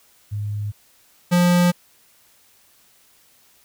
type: tone pair in turn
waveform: sine / square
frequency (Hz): 103.83 / 176.39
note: G#2 / F3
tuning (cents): 0 / +18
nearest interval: major sixth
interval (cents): 918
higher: second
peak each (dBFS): -23 / -14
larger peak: second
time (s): 0.31-0.72 / 1.31-1.72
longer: neither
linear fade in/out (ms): 20
effects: white hiss -56 dBFS RMS until 3.64 s